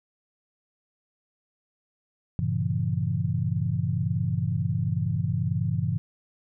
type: chord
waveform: sine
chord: G diminished seventh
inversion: none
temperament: equal with one note detuned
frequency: 98 / 116.54 / 138.59 / 167.69 Hz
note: G2 / Bb2 / Db3 / Fb3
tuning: 0 / 0 / 0 / +30 cents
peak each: -29 dBFS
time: 2.39-5.98 s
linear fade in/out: 0 ms
effects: none